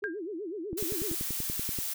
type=tone with vibrato; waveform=sine; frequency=370 Hz; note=F#4; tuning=in tune; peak=-34 dBFS; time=0.02-1.15 s; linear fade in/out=10 ms; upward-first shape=sine; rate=8 Hz; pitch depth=270 cents each way
type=tone with exponential decay; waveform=sine; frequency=1605 Hz; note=G6; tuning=40 cents sharp; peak=-27 dBFS; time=0.04-0.19 s; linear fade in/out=0 ms; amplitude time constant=32 ms
type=click train; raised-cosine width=3 ms; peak=-24 dBFS; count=12; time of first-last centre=0.73-1.788 s; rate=10.4 Hz
type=noise; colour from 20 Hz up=blue; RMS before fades=-34 dBFS; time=0.77-1.94 s; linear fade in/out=10 ms
effects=none